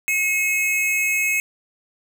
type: tone pair together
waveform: square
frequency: 2168 / 2560 Hz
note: C#7 / D#7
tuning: -39 / +49 cents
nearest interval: minor third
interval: 288 cents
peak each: -23 / -21 dBFS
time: 0.08-1.4 s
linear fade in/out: 0 ms
effects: none